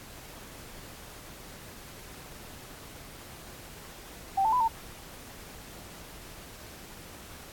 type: tone with pitch steps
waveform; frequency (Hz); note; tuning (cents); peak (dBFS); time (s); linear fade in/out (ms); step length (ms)
sine; 779 / 883 / 997 / 905; G5 / A5 / B5 / A5; -11 / +6 / +16 / +48; -22; 4.37-4.682; 10; 78
effects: pink hiss -47 dBFS RMS until 7.52 s + AAC 64 kbps